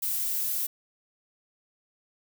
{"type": "noise", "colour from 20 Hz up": "violet", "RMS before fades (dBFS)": -29, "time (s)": [0.02, 0.67], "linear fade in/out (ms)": 10, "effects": []}